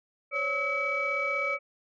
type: tone cluster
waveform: sine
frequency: 532 / 568 / 1292 / 2282 Hz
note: C5 / C#5 / E6 / C#7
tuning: +29 / +42 / -35 / +50 cents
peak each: -37 / -33 / -32 / -28 dBFS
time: 0.31-1.59 s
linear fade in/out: 50 ms
effects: tanh soft clip ceiling -19 dBFS